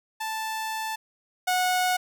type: tone pair in turn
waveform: sawtooth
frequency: 880 / 732.1 Hz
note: A5 / F#5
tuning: 0 / -19 cents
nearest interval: minor third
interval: 319 cents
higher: first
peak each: -25 / -18 dBFS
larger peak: second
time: 0.2-0.96 / 1.47-1.97 s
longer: first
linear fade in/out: 10 ms
effects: none